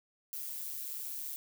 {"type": "noise with amplitude modulation", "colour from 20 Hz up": "violet", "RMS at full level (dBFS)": -38, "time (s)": [0.33, 1.36], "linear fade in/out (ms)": 0, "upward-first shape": "sine", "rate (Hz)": 141, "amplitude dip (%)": 55, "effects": []}